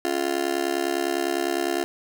30% pulse tone with amplitude modulation, 348.5 Hz, F4, 4 cents flat, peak -16 dBFS, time 0.05-1.84 s, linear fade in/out 0 ms, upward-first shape sine, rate 69.9 Hz, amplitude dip 100%, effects none

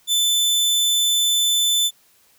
sawtooth tone, 3520 Hz, A7, in tune, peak -13 dBFS, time 0.07-1.91 s, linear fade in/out 50 ms, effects white hiss -57 dBFS RMS until 2.38 s

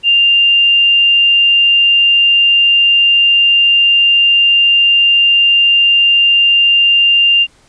sine tone, 2794 Hz, F7, in tune, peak -6 dBFS, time 0.03-7.47 s, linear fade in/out 50 ms, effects pink hiss -49 dBFS RMS until 7.68 s + resampled to 22050 Hz

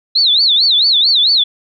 sine tone with vibrato, 3951 Hz, B7, in tune, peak -8 dBFS, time 0.15-1.44 s, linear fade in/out 10 ms, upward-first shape sine, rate 4.5 Hz, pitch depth 240 cents each way, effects none

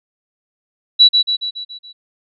sine tone with echo, 3930 Hz, B7, 9 cents flat, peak -4 dBFS, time 0.99-1.09 s, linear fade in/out 20 ms, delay 140 ms, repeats 6, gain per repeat -5 dB, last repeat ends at 1.93 s, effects none

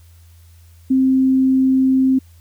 sine tone, 262.8 Hz, C4, 8 cents sharp, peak -11 dBFS, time 0.9-2.19 s, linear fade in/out 10 ms, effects added 84 Hz sine -43 dBFS peak until 2.4 s + white hiss -56 dBFS RMS until 2.4 s

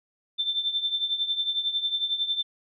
sine tone with tremolo, 3555 Hz, A7, 17 cents sharp, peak -21 dBFS, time 0.38-2.43 s, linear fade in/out 20 ms, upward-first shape triangle, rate 11 Hz, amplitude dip 80%, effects none

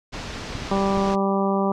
pink low-pass noise, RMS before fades -33 dBFS, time 0.12-1.16 s, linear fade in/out 20 ms, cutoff 6000 Hz, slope 24 dB/octave
clicks, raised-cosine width 5 ms, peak -20 dBFS, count 3, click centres 0.553 / 0.622 / 0.974 s
harmonic tone, 196 Hz, G3, in tune, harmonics 1 / 2 / 3 / 4 / 5 / 6, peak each -22 / -25 / -27 / -28 / -29 / -30 dBFS, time 0.71-1.72 s, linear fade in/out 2 ms
effects none

